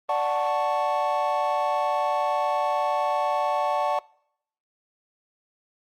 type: chord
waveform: triangle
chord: D major seventh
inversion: none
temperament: equal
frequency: 587.3 / 740 / 880 / 1108.7 Hz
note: D5 / F#5 / A5 / C#6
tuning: 0 / 0 / 0 / 0 cents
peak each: -25 / -25 / -25 / -27 dBFS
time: 0.09-3.99 s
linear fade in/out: 2 ms
effects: noise-tail reverb RT60 0.7 s tail -24 dB re dry + Opus 24 kbps